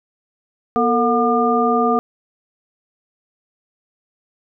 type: harmonic tone with a mistuned harmonic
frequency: 240.7 Hz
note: B3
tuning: 44 cents flat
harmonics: 1 / 2 / 3 / 5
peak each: -19 / -19 / -19 / -19 dBFS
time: 0.76-1.99 s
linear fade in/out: 0 ms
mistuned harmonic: 2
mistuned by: -110 cents
effects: none